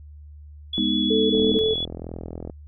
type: tone with vibrato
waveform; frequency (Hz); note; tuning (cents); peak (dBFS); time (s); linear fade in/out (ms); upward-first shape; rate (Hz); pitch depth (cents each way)
sine; 3395; G#7; +37; -24; 0.73-1.85; 5; triangle; 5.6; 8
type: chord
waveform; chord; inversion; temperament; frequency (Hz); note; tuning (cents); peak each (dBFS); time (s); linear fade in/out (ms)
sine; G# minor; none; equal; 207.7 / 246.9 / 311.1; G#3 / B3 / D#4; 0 / 0 / 0; -25; 0.78-1.59; 0
type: tone bursts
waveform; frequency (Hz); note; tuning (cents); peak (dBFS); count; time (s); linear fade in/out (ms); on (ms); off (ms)
sine; 438.4; A4; -6; -19; 3; 1.1-1.744; 10; 200; 22
type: click train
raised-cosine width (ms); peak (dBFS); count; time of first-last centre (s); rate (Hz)
2; -20; 49; 1.35-2.498; 41.8
effects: added 74 Hz sine -40 dBFS peak until 2.67 s